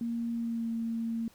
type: tone with pitch glide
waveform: sine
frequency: 233.1 to 228.6 Hz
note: A#3 to A#3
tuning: 0 to -34 cents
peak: -30 dBFS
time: 0.01-1.28 s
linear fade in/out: 2 ms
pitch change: -34 cents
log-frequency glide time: 0.34-0.71 s
effects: pink hiss -61 dBFS RMS until 1.34 s